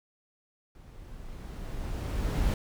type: noise with level ramp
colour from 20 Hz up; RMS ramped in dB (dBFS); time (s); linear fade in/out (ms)
brown; -50 to -25; 0.75-2.54; 2
effects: none